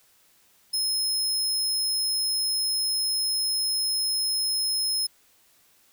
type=tone; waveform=sawtooth; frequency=5160 Hz; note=E8; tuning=38 cents flat; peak=-21 dBFS; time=0.73-5.07 s; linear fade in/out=10 ms; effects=white hiss -61 dBFS RMS until 5.92 s